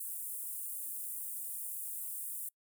pink high-pass noise, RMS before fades -41 dBFS, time 0-2.49 s, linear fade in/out 5 ms, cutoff 8700 Hz, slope 48 dB/octave, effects noise-tail reverb RT60 0.1 s tail -26 dB re dry

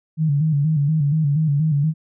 sine tone with vibrato, 150 Hz, D3, 37 cents sharp, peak -15 dBFS, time 0.17-1.94 s, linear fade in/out 50 ms, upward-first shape square, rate 4.2 Hz, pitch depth 86 cents each way, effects none

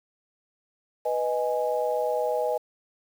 sine chord, G# minor, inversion first, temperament equal, 493.9 / 622.3 / 830.6 Hz, B4 / D#5 / G#5, 0 / 0 / 0 cents, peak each -27 / -27 / -30 dBFS, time 1.05-2.58 s, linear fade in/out 10 ms, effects 8-bit

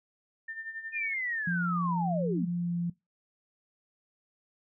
sine tone with tremolo, 1800 Hz, A6, 39 cents sharp, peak -35 dBFS, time 0.48-1.14 s, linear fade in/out 5 ms, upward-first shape sine, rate 11 Hz, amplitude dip 70%
sine linear sweep, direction down, 2476 to 138.59 Hz, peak -30 dBFS, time 0.92-2.49 s, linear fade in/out 50 ms
sine tone with vibrato, 173.7 Hz, F3, 9 cents flat, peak -28 dBFS, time 1.47-2.9 s, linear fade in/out 5 ms, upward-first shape sine, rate 1.3 Hz, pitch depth 12 cents each way
effects noise-tail reverb RT60 0.2 s tail -21 dB re dry

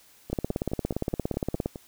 two click trains, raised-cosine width 2 ms, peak -13 / -23 dBFS, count 24 / 8, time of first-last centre 0.33-1.659 / 0.3-1.758 s, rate 17.3 / 4.8 Hz, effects white hiss -57 dBFS RMS until 1.87 s

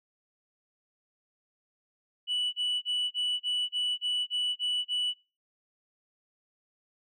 sine tone bursts, 2959 Hz, F#7, 1 cent flat, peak -24 dBFS, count 10, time 2.27-5.14 s, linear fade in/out 50 ms, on 260 ms, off 30 ms, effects noise-tail reverb RT60 0.3 s tail -24 dB re dry + tanh soft clip ceiling -25 dBFS

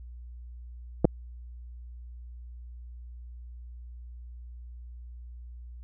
clicks, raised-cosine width 2 ms, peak -7 dBFS, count 2, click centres 1.046 / 1.052 s, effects added 60 Hz sine -41 dBFS peak until 5.83 s

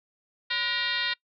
sine tone with frequency modulation, 2794 Hz, F7, in tune, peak -25 dBFS, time 0.5-1.14 s, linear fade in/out 10 ms, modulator 447 Hz, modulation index 3.2, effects noise-tail reverb RT60 0.1 s tail -24 dB re dry

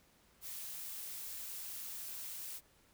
blue noise, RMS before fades -45 dBFS, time 0.41-2.61 s, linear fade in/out 50 ms, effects pink hiss -68 dBFS RMS until 2.93 s

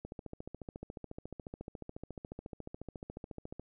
click train, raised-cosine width 2 ms, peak -29 dBFS, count 51, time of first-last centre 0.05-3.596 s, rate 14.1 Hz, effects none

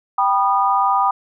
sine chord, G augmented, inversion none, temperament just, 784 / 980 / 1225 Hz, G5 / B5 / D#6, 0 / -14 / -27 cents, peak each -18 dBFS, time 0.18-1.11 s, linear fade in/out 5 ms, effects none

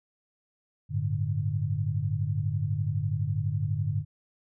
sine chord, G suspended second, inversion none, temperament equal, 98 / 110 / 146.83 Hz, G2 / A2 / D3, 0 / 0 / 0 cents, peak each -30 dBFS, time 0.89-4.05 s, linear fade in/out 50 ms, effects none

